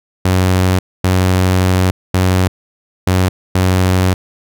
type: tone bursts at uneven times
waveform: sawtooth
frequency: 92.5 Hz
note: F#2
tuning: in tune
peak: -6 dBFS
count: 5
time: 0.25-0.79 / 1.04-1.91 / 2.14-2.48 / 3.07-3.29 / 3.55-4.14 s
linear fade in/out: 5 ms
effects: none